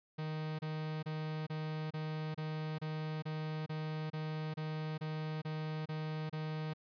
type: tone bursts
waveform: 45% pulse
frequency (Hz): 155.56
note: D#3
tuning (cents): 0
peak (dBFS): -37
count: 15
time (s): 0.18-6.736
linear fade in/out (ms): 10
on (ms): 410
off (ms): 29
effects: resampled to 11025 Hz